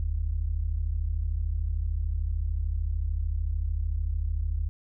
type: tone pair together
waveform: sine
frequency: 44.38 / 77.78 Hz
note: F1 / D#2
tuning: +29 / 0 cents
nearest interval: minor seventh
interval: 971 cents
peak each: -28 dBFS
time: 0-4.69 s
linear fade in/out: 0 ms
effects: none